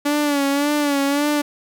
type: tone with vibrato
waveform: sawtooth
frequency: 286.8 Hz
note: D4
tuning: 41 cents flat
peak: -13 dBFS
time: 0.05-1.42 s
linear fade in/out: 10 ms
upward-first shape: sine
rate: 1.8 Hz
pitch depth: 58 cents each way
effects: none